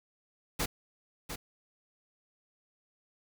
pink noise with echo, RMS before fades -31 dBFS, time 0.59-0.66 s, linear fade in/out 10 ms, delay 700 ms, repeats 1, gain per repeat -8 dB, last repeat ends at 1.36 s, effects none

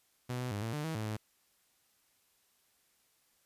sawtooth tone with pitch steps, 124.3 / 125.4 / 102.4 / 113.5 / 149.3 / 160.7 / 108.6 / 107.6 Hz, B2 / B2 / G#2 / A#2 / D3 / E3 / A2 / A2, +12 / +27 / -24 / -46 / +29 / -44 / -22 / -38 cents, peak -31 dBFS, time 0.29-1.17 s, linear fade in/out 10 ms, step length 110 ms, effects white hiss -72 dBFS RMS until 3.45 s + resampled to 32000 Hz

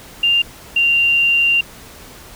sine tone pair in turn, 2794 / 2776 Hz, F7 / F7, 0 / -11 cents, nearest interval unison, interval 11 cents, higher first, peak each -11 dBFS, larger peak neither, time 0.23-0.42 / 0.76-1.61 s, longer second, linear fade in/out 5 ms, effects pink hiss -39 dBFS RMS until 2.35 s

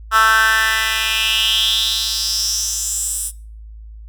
10% pulse tone with high-pass filter sweep, 221 Hz, A3, 8 cents sharp, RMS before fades -17 dBFS, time 0.11-3.32 s, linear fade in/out 50 ms, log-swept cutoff 1300 to 9200 Hz, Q 5, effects noise-tail reverb RT60 0.4 s tail -21 dB re dry + added 54 Hz sine -33 dBFS peak until 4.08 s

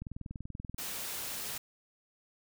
click train, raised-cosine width 5 ms, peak -28 dBFS, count 16, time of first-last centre 0.02-0.745 s, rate 20.7 Hz
white noise, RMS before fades -39 dBFS, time 0.78-1.58 s, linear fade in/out 5 ms
effects none

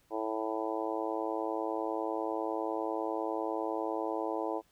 harmonic tone, 110 Hz, A2, in tune, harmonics 3 / 4 / 5 / 6 / 7 / 8 / 9, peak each -37 / -38 / -39 / -40 / -40 / -41 / -42 dBFS, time 0.1-4.62 s, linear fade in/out 50 ms, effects pink hiss -69 dBFS RMS until 4.71 s

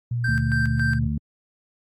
sine tone, 119.5 Hz, A#2, 43 cents sharp, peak -22 dBFS, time 0.11-1.07 s, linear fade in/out 5 ms
triangle tone with tremolo, 1568 Hz, G6, in tune, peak -21 dBFS, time 0.24-0.99 s, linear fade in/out 5 ms, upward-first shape square, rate 3.6 Hz, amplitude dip 70%
harmonic tone, 73.9 Hz, D2, 11 cents sharp, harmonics 1 / 2 / 3, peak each -27 / -27 / -27 dBFS, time 0.28-1.18 s, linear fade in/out 5 ms
effects AAC 64 kbps

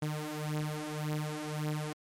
sawtooth beating tone pair, 150.9 / 152.7 Hz, D3 / D#3, +47 / -32 cents, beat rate 1.8 Hz, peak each -33 / -32 dBFS, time 0.02-1.93 s, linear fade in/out 5 ms, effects MP3 64 kbps

